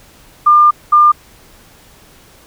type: tone bursts at uneven times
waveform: sine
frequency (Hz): 1200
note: D6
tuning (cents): +37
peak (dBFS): -4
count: 2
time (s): 0.46-0.71 / 0.92-1.12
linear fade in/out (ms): 10
effects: pink hiss -44 dBFS RMS until 2.46 s